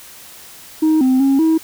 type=tone with pitch steps; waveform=sine; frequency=313.7 / 258.9 / 272.6 / 321 Hz; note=D#4 / C4 / C#4 / E4; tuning=+14 / -18 / -29 / -46 cents; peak=-8 dBFS; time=0.82-1.58 s; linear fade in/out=10 ms; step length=190 ms; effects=tanh soft clip ceiling -9 dBFS + white hiss -39 dBFS RMS until 1.63 s